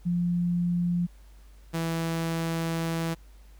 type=tone pair in turn; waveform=sine / sawtooth; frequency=174.61 / 164.81 Hz; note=F3 / E3; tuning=0 / 0 cents; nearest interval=minor second; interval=100 cents; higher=first; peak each=-23 dBFS; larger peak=neither; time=0.05-1.07 / 1.73-3.15 s; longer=second; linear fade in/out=20 ms; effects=added 50 Hz sine -48 dBFS peak until 3.59 s + pink hiss -62 dBFS RMS until 3.59 s